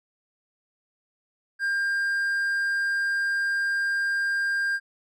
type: tone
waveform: triangle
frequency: 1600 Hz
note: G6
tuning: 35 cents sharp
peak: -21 dBFS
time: 1.59-4.8 s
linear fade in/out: 50 ms
effects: none